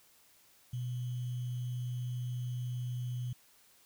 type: tone with sample-and-hold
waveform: sine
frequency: 123.47 Hz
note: B2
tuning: in tune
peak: -34 dBFS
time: 0.73-3.33 s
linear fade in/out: 5 ms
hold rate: 3150 Hz
effects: white hiss -64 dBFS RMS until 3.85 s